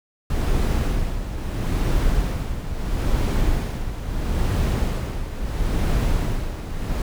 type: noise with tremolo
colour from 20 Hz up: brown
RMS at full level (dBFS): -19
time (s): 0.3-7.02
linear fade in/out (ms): 2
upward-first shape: sine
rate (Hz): 0.75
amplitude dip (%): 65
effects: none